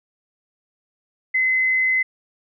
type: tone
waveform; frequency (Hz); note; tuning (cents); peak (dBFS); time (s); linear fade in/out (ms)
sine; 2043; C7; -42; -16; 1.34-2.03; 10
effects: none